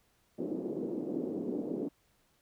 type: band-pass noise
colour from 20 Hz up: pink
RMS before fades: -36 dBFS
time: 0.38-1.89 s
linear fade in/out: 10 ms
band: 240 to 420 Hz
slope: 24 dB/octave
effects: pink hiss -71 dBFS RMS until 2.41 s